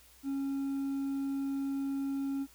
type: tone with hard clipping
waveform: triangle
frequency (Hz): 274.8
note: C#4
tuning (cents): -15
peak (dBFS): -32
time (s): 0.23-2.47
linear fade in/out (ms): 50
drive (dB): 5
effects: added 60 Hz sine -64 dBFS peak until 2.54 s + white hiss -60 dBFS RMS until 2.54 s